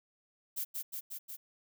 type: noise with echo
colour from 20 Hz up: violet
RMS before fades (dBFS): -36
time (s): 0.56-0.65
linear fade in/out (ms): 20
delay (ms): 180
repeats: 4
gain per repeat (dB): -2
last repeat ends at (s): 1.37
effects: none